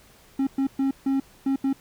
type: tone bursts at uneven times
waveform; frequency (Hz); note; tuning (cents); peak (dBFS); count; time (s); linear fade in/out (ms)
triangle; 270.7; C#4; -41; -18; 6; 0.39-0.47 / 0.58-0.67 / 0.79-0.91 / 1.06-1.2 / 1.46-1.56 / 1.64-1.73; 5
effects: pink hiss -54 dBFS RMS until 1.8 s